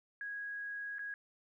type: tone with dropouts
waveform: sine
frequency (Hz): 1653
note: G#6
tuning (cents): -9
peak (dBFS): -39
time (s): 0.21-1.14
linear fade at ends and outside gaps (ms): 1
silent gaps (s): 0.984-0.992
effects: 13-bit